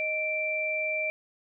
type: tone pair together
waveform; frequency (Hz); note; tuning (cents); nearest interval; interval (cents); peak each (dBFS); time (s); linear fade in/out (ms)
sine; 622.3 / 2349; D#5 / D7; 0 / 0; octave + major seventh; 2300; -32 / -28; 0-1.1; 0
effects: none